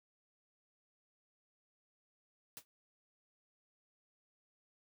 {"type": "noise with exponential decay", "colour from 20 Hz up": "white", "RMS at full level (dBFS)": -44, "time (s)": [2.57, 2.65], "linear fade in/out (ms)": 0, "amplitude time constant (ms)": 17, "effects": []}